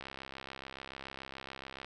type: click train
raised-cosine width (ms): 0.3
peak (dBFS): -27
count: 124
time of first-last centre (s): 0.01-1.846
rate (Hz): 67
effects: none

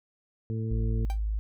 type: harmonic tone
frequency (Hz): 111.4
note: A2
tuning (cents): +22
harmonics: 1 / 2 / 3 / 4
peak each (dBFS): -29 / -36 / -42 / -41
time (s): 0.5-1.05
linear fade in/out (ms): 0
type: tone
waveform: sine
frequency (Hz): 52.9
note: G#1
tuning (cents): +33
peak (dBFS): -26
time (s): 0.71-1.39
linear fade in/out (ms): 0
type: tone with exponential decay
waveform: 45% pulse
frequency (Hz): 784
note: G5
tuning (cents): 0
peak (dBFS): -33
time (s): 1.1-1.19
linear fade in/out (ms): 0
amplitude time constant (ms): 19
effects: none

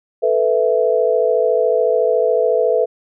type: chord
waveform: sine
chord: A suspended second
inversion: none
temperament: equal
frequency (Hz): 440 / 493.9 / 659.3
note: A4 / B4 / E5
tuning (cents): 0 / 0 / 0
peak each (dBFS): -17 / -16 / -18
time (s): 0.22-2.86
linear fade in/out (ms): 20
effects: none

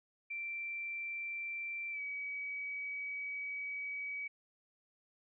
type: tone with pitch glide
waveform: sine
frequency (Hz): 2349 to 2273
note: D7 to C#7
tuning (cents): 0 to +43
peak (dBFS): -38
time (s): 0.3-4.28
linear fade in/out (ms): 10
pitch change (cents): -57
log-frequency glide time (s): 1.91-2.01
effects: none

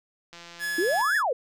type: click train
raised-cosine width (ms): 0.2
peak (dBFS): -27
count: 118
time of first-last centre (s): 0.33-1.014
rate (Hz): 171
type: tone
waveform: 45% pulse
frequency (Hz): 1700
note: G#6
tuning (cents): +40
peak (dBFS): -27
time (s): 0.59-1.23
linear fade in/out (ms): 50
type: exponential two-way sweep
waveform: sine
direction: up then down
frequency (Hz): 315.4 to 1864.7 to 456.1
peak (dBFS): -22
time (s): 0.78-1.33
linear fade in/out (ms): 5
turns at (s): 1.16
effects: none

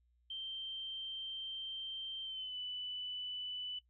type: tone with pitch glide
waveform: sine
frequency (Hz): 3136 to 2986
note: G7 to F#7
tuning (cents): 0 to +15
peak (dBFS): -40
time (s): 0.3-3.79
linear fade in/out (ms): 5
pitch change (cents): -85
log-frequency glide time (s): 2.23-2.57
effects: noise-tail reverb RT60 0.1 s tail -18 dB re dry + added 60 Hz sine -70 dBFS peak until 3.89 s

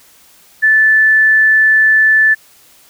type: tone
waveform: sine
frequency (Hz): 1751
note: A6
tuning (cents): -9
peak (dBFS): -6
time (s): 0.62-2.35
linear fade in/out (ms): 20
effects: white hiss -46 dBFS RMS until 2.89 s

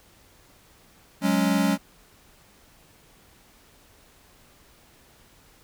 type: chord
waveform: square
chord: F# suspended second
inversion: none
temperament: equal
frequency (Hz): 185 / 207.7 / 277.2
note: F#3 / G#3 / C#4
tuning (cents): 0 / 0 / 0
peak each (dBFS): -25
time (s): 1.21-1.78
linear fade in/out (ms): 50
effects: pink hiss -56 dBFS RMS until 5.63 s

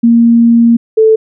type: tone pair in turn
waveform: sine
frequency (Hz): 233.1 / 440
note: A#3 / A4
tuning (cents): 0 / 0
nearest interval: major seventh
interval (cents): 1100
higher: second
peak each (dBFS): -3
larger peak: neither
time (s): 0.03-0.77 / 0.97-1.16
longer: first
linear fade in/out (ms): 10
effects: none

